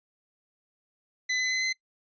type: tone with pitch steps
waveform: sawtooth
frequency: 2010 / 2024 / 2038 / 2052 Hz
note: B6 / B6 / C7 / C7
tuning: +30 / +42 / -46 / -34 cents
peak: -22 dBFS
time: 1.29-1.73 s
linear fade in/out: 10 ms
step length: 110 ms
effects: noise-tail reverb RT60 0.1 s tail -24 dB re dry + resampled to 16000 Hz